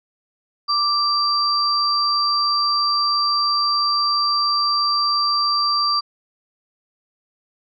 sine tone pair together, 1174.7 / 4703 Hz, D6 / D8, 0 / +2 cents, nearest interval 2 octaves, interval 2402 cents, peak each -19 dBFS, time 0.68-6.01 s, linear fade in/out 20 ms, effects none

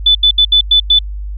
sine tone bursts at uneven times, 3493 Hz, A7, 13 cents flat, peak -5 dBFS, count 6, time 0.06-0.15 / 0.23-0.31 / 0.38-0.45 / 0.52-0.61 / 0.71-0.8 / 0.9-0.99 s, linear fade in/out 5 ms, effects added 50 Hz sine -20 dBFS peak until 1.37 s

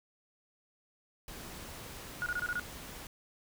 pink noise, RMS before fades -46 dBFS, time 1.28-3.07 s, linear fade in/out 2 ms
sine tone bursts, 1447 Hz, F#6, 39 cents flat, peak -31 dBFS, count 6, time 2.22-2.596 s, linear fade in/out 0 ms, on 41 ms, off 26 ms
effects none

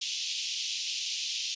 pink band-pass noise, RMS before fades -34 dBFS, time 0.01-1.55 s, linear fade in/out 10 ms, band 2700 to 6600 Hz, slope 48 dB/octave, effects resampled to 16000 Hz

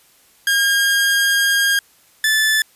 sawtooth tone pair in turn, 1619 / 1746.8 Hz, G#6 / A6, -45 / -13 cents, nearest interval minor second, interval 132 cents, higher second, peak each -10 dBFS, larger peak neither, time 0.47-1.79 / 2.24-2.62 s, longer first, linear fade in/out 2 ms, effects white hiss -53 dBFS RMS until 2.75 s + resampled to 32000 Hz

